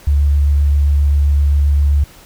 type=tone with vibrato; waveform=sine; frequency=71.8 Hz; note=D2; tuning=39 cents flat; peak=-9 dBFS; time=0.07-2.04 s; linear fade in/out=5 ms; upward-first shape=sine; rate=7.6 Hz; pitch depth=11 cents each way; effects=pink hiss -42 dBFS RMS until 2.25 s